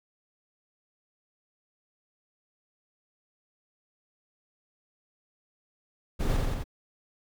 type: noise with echo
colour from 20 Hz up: brown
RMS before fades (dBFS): -27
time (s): 6.19-6.38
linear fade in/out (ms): 20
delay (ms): 87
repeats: 3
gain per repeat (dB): -2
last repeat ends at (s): 6.641
effects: none